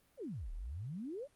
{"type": "exponential two-way sweep", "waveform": "sine", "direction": "down then up", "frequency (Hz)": [620, 34.01, 620], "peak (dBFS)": -40, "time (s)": [0.17, 1.28], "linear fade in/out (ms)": 50, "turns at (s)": 0.52, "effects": ["pink hiss -71 dBFS RMS until 1.35 s", "Opus 32 kbps"]}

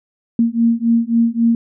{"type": "beating tone pair", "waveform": "sine", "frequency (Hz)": [229.8, 233.5], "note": ["A#3", "A#3"], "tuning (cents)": [-25, 3], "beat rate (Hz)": 3.7, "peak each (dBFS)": -15, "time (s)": [0.39, 1.55], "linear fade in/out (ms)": 2, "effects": []}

